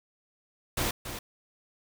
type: noise with echo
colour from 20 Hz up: pink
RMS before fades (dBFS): -29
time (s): 0.77-0.91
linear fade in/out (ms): 5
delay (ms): 280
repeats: 1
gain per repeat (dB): -9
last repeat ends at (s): 1.19
effects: none